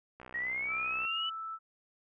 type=click train; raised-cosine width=0.5 ms; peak=-33 dBFS; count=55; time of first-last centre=0.2-1.05 s; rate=63.5 Hz
type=linear sweep; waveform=sine; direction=up; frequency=1869 to 3000 Hz; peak=-32 dBFS; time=0.34-1.3 s; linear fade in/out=10 ms
type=tone with pitch glide; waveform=sine; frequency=1308 to 1317.9 Hz; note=E6 to E6; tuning=-14 to -1 cents; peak=-37 dBFS; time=0.67-1.59 s; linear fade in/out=50 ms; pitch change=+13 cents; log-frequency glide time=0.79-1.24 s
effects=none